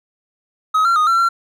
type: tone with pitch steps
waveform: triangle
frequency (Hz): 1269 / 1369 / 1240 / 1353 / 1366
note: D#6 / F6 / D#6 / E6 / F6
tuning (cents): +34 / -35 / -6 / +45 / -39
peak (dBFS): -10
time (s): 0.74-1.29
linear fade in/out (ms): 10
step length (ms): 110
effects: none